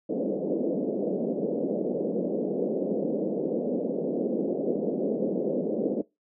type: band-pass noise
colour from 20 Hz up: white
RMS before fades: -28 dBFS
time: 0.09-6.02 s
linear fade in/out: 10 ms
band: 180 to 550 Hz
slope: 48 dB/octave
effects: noise-tail reverb RT60 0.2 s tail -21 dB re dry